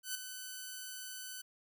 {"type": "tone with ADSR envelope", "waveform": "5% pulse", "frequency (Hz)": 1507, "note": "F#6", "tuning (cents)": 31, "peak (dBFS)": -23, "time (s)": [0.03, 1.42], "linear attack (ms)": 120, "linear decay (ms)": 3, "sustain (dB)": -9, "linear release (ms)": 12, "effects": []}